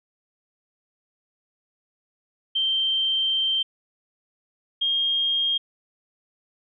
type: tone pair in turn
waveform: sine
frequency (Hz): 3136 / 3230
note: G7 / G#7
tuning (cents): 0 / -49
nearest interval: minor second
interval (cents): 51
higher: second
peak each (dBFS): -20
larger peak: neither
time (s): 2.55-3.63 / 4.81-5.58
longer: first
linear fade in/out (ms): 10
effects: none